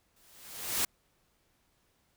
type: noise with exponential growth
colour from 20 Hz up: white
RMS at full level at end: -27 dBFS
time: 0.16-0.85 s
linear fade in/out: 5 ms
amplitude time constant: 150 ms
effects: pink hiss -72 dBFS RMS until 2.16 s